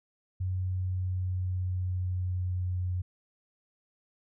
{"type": "tone with pitch glide", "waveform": "sine", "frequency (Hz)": [92.5, 90.65], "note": ["F#2", "F#2"], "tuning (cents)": [0, -35], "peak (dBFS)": -28, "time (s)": [0.4, 3.02], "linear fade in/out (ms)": 10, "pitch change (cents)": -35, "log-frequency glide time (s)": [0.52, 2.85], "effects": []}